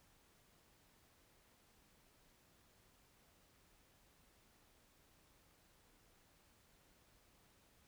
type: silence
effects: pink hiss -71 dBFS RMS until 7.87 s